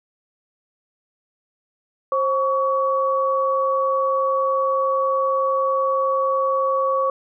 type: tone pair together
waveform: sine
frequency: 532 / 1127.3 Hz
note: C5 / C#6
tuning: +29 / +29 cents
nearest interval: octave + minor second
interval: 1300 cents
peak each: -20 dBFS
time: 2.12-7.1 s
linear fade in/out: 2 ms
effects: none